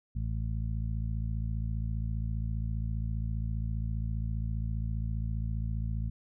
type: harmonic tone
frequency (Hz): 55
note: A1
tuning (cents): 0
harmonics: 1 / 2 / 3 / 4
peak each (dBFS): -32 / -34 / -41 / -44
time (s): 0.15-6.1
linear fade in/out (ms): 10
effects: none